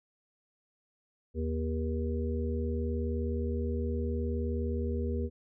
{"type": "harmonic tone", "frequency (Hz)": 79.3, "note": "D#2", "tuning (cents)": 33, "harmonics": [1, 3, 5, 6], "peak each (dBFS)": [-31, -36, -38, -39], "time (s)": [1.34, 5.3], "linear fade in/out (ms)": 50, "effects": []}